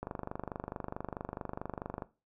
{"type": "click train", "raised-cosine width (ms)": 1, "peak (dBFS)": -23, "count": 50, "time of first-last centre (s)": [0.03, 2.022], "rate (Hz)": 24.6, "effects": ["noise-tail reverb RT60 0.3 s tail -17 dB re dry"]}